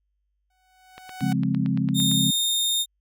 sawtooth tone with exponential growth, 746 Hz, F#5, 14 cents sharp, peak -26 dBFS, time 0.5-1.33 s, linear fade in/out 5 ms, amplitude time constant 180 ms
click train, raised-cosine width 0.3 ms, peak -23 dBFS, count 11, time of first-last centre 0.98-2.115 s, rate 8.81 Hz
sine chord, Db major seventh, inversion none, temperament equal, 138.59 / 174.61 / 207.7 / 261.6 Hz, Db3 / F3 / Ab3 / C4, 0 / 0 / 0 / 0 cents, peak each -26 dBFS, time 1.21-2.31 s, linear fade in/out 10 ms
sawtooth tone, 3662 Hz, A#7, 32 cents flat, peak -18 dBFS, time 1.94-2.86 s, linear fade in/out 50 ms
effects added 50 Hz sine -70 dBFS peak until 3 s

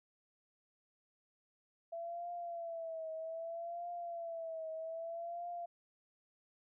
sine tone with vibrato, 668 Hz, E5, 23 cents sharp, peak -40 dBFS, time 1.92-5.66 s, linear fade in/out 10 ms, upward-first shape triangle, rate 0.63 Hz, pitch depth 82 cents each way, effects none

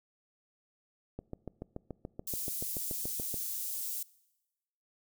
click train, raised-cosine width 2 ms, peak -26 dBFS, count 16, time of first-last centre 1.19-3.342 s, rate 6.97 Hz
white high-pass noise, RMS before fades -37 dBFS, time 2.27-4.03 s, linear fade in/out 5 ms, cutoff 7700 Hz, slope 12 dB/octave
effects noise-tail reverb RT60 1.0 s tail -22 dB re dry

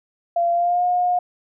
sine tone with pitch glide, 687 to 716.6 Hz, F5 to F5, -29 to +44 cents, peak -16 dBFS, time 0.36-1.19 s, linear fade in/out 5 ms, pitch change +73 cents, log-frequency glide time 0.52-0.84 s, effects none

